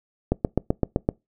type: click train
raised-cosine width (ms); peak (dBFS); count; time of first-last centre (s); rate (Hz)
2; -6; 7; 0.32-1.089; 7.8
effects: noise-tail reverb RT60 0.2 s tail -24 dB re dry